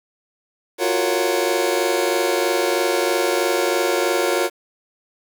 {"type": "chord", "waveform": "sawtooth", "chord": "Gb major seventh", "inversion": "third", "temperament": "just", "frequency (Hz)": [346.9, 370, 462.5, 555], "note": ["F4", "Gb4", "Bb4", "Db5"], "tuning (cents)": [-12, 0, -14, 2], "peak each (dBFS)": -19, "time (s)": [0.78, 4.5], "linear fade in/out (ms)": 50, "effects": ["7-bit"]}